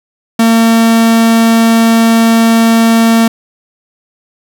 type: tone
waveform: 45% pulse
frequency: 227.5 Hz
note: A#3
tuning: 42 cents flat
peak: -5 dBFS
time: 0.39-3.28 s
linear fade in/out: 5 ms
effects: none